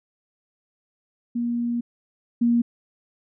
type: tone pair in turn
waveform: sine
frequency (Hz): 237.6 / 236.5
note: A#3 / A#3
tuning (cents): +33 / +25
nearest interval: unison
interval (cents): 8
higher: first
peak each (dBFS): -22 / -16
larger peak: second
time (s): 1.35-1.81 / 2.41-2.62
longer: first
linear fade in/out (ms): 10
effects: none